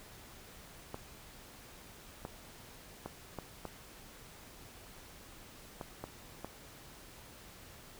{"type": "clicks", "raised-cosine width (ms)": 1, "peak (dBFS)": -26, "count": 8, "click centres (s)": [0.944, 2.251, 3.06, 3.387, 3.653, 5.812, 6.04, 6.446], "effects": ["pink hiss -54 dBFS RMS until 7.99 s"]}